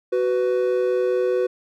triangle tone pair together, 372.6 / 497.4 Hz, F#4 / B4, +12 / +12 cents, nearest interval perfect fourth, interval 500 cents, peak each -19 dBFS, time 0.12-1.47 s, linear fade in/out 10 ms, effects none

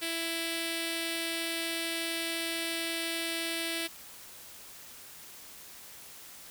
5% pulse tone with notch filter, 331.4 Hz, E4, 9 cents sharp, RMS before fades -34 dBFS, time 0.01-3.88 s, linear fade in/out 20 ms, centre 1100 Hz, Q 0.81, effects white hiss -49 dBFS RMS until 6.5 s

